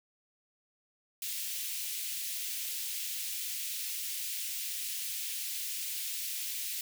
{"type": "high-pass noise", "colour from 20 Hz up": "white", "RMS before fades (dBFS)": -37, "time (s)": [1.22, 6.81], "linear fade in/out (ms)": 2, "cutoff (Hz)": 2300, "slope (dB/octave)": 24, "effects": []}